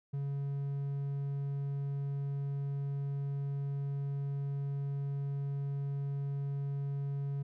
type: tone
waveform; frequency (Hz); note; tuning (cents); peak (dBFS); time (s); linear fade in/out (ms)
triangle; 140; C#3; +18; -31; 0.13-7.43; 10
effects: none